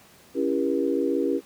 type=chord; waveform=sine; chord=C# diminished seventh; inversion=none; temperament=just; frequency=277.2 / 332.6 / 399.1 / 479 Hz; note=C#4 / E4 / G4 / Bb4; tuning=0 / +16 / +31 / +47 cents; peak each=-26 / -27 / -27 / -28 dBFS; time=0.34-1.41 s; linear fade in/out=50 ms; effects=pink hiss -53 dBFS RMS until 1.45 s + high-pass 100 Hz 12 dB/octave